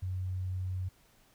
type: tone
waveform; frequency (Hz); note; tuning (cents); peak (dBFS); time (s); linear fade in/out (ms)
sine; 92.5; F#2; 0; -32; 0.02-0.89; 10
effects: pink hiss -65 dBFS RMS until 1.34 s